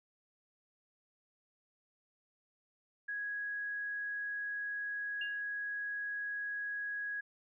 sine tone, 1661.2 Hz, G#6, in tune, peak -36 dBFS, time 3.08-7.21 s, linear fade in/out 10 ms
sine tone with exponential decay, 2800 Hz, F7, 4 cents sharp, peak -36 dBFS, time 5.21-5.42 s, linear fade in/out 5 ms, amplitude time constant 44 ms
effects none

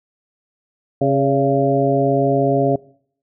harmonic tone with a mistuned harmonic, 136.9 Hz, C#3, 21 cents flat, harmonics 1 / 2 / 3 / 4 / 5, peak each -20 / -20 / -20 / -20 / -20 dBFS, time 1.01-2.76 s, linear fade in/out 5 ms, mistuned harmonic 4, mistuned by +51 cents, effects noise-tail reverb RT60 0.6 s tail -22 dB re dry

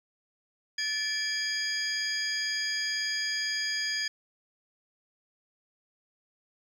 sine tone cluster, 1748 / 2326 / 3272 / 4899 / 6610 Hz, A6 / D7 / G#7 / D#8 / G#8, -12 / -17 / -26 / -28 / -9 cents, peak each -32 / -40 / -39 / -31 / -39 dBFS, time 0.78-4.08 s, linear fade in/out 5 ms, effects tanh soft clip ceiling -19 dBFS + 10-bit

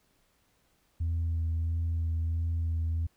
sine tone with vibrato, 82.41 Hz, E2, in tune, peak -25 dBFS, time 1-3.07 s, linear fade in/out 10 ms, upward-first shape sine, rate 1.5 Hz, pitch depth 16 cents each way, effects tanh soft clip ceiling -25 dBFS + pink hiss -70 dBFS RMS until 3.16 s

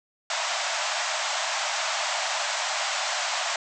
pink band-pass noise, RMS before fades -28 dBFS, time 0.3-3.56 s, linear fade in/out 2 ms, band 600 to 7800 Hz, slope 96 dB/octave, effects none

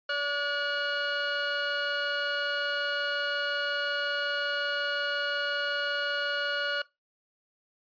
sawtooth tone pair together, 574.1 / 1448 Hz, D5 / F#6, -39 / -38 cents, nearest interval octave + major third, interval 1601 cents, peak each -29 / -25 dBFS, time 0.09-6.82 s, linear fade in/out 5 ms, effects noise-tail reverb RT60 0.2 s tail -20 dB re dry + resampled to 11025 Hz

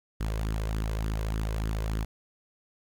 sawtooth tone with flanger, 53.9 Hz, A1, 35 cents flat, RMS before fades -30 dBFS, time 0.2-2.05 s, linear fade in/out 10 ms, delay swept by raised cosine 0.6 to 2 ms, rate 3.4 Hz, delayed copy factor +0.55, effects 11-bit

